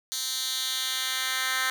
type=tone with high-pass filter sweep; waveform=10% pulse; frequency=260 Hz; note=C4; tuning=11 cents flat; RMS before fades=-29 dBFS; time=0.12-1.7 s; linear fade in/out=0 ms; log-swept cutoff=4800 to 1800 Hz; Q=1.7; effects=none